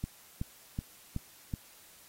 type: click train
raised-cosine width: 5 ms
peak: -21 dBFS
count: 5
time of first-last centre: 0.04-1.538 s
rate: 2.67 Hz
effects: white hiss -57 dBFS RMS until 2.08 s + AAC 48 kbps